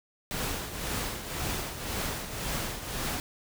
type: noise with tremolo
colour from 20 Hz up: pink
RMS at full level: -31 dBFS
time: 0.31-3.2 s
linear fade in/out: 0 ms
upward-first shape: triangle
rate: 1.9 Hz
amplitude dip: 65%
effects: none